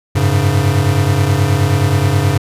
square chord, F# suspended second, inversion none, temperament equal with one note detuned, 94.39 / 103.83 / 138.59 Hz, F#2 / G#2 / C#3, +35 / 0 / 0 cents, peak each -16 dBFS, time 0.15-2.38 s, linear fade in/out 10 ms, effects resampled to 32000 Hz

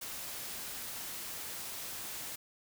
white noise, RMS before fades -42 dBFS, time 0.01-2.36 s, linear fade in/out 10 ms, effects none

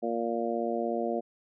harmonic tone, 116.54 Hz, A#2, in tune, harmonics 2 / 3 / 4 / 5 / 6, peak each -34 / -34 / -34 / -34 / -34 dBFS, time 0.02-1.21 s, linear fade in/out 20 ms, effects none

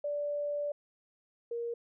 sine tone pair in turn, 583 / 469.5 Hz, D5 / A#4, -13 / +12 cents, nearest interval major third, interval 375 cents, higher first, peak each -31 / -33 dBFS, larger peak first, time 0.04-0.72 / 1.51-1.74 s, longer first, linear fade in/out 5 ms, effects none

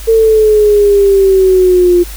sine exponential sweep, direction down, 452.8 to 349.2 Hz, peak -4 dBFS, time 0.07-2.04 s, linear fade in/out 20 ms, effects added 50 Hz sine -24 dBFS peak until 2.16 s + white hiss -31 dBFS RMS until 2.16 s

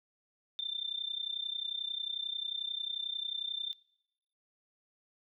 sine tone with amplitude modulation, 3574 Hz, A7, 26 cents sharp, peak -31 dBFS, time 0.59-3.73 s, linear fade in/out 0 ms, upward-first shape sine, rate 31.2 Hz, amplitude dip 90%, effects noise-tail reverb RT60 0.9 s tail -22 dB re dry

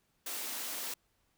white high-pass noise, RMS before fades -39 dBFS, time 0.26-0.94 s, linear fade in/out 5 ms, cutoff 210 Hz, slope 96 dB/octave, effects pink hiss -75 dBFS RMS until 1.37 s

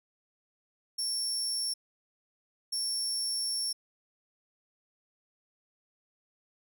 30% pulse tone bursts at uneven times, 5460 Hz, F8, 40 cents flat, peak -26 dBFS, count 2, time 0.98-1.74 / 2.72-3.73 s, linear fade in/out 10 ms, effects none

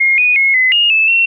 sine tone with pitch steps, 2140 / 2473 / 2169 / 2030 / 2848 / 2621 / 2717 Hz, C7 / D#7 / C#7 / B6 / F7 / E7 / F7, +38 / -11 / -38 / +47 / +33 / -11 / -48 cents, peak -8 dBFS, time 0-1.26 s, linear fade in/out 10 ms, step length 180 ms, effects none

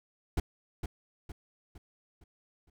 brown noise with echo, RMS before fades -27 dBFS, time 0.37-0.4 s, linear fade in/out 5 ms, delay 460 ms, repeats 5, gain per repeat -7 dB, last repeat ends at 2.7 s, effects none

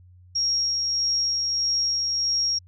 sine tone with tremolo, 5588 Hz, F8, in tune, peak -20 dBFS, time 0.35-2.59 s, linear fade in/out 10 ms, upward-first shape sine, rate 1.6 Hz, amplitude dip 25%, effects added 90 Hz sine -48 dBFS peak until 2.67 s

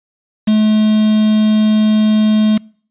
triangle tone with quantisation, 215.1 Hz, A3, 39 cents flat, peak -6 dBFS, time 0.47-2.58 s, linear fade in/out 10 ms, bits 4, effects noise-tail reverb RT60 0.5 s tail -26 dB re dry + resampled to 8000 Hz

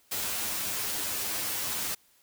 white noise with comb filter, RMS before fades -32 dBFS, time 0.11-1.95 s, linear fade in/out 10 ms, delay 9.7 ms, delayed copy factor +0.85, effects white hiss -64 dBFS RMS until 2.22 s

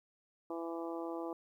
harmonic tone, 166.9 Hz, E3, 22 cents sharp, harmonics 2 / 3 / 4 / 5 / 6 / 7, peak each -40 / -44 / -46 / -48 / -50 / -51 dBFS, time 0.5-1.33 s, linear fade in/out 2 ms, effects 12-bit

